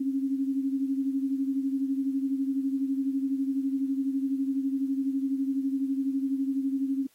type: beating tone pair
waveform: sine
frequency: 269.6 / 281.6 Hz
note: C#4 / C#4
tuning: -48 / +27 cents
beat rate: 12 Hz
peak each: -26 / -33 dBFS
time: 0-7.07 s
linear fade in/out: 10 ms
effects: white hiss -65 dBFS RMS until 7.14 s + AAC 48 kbps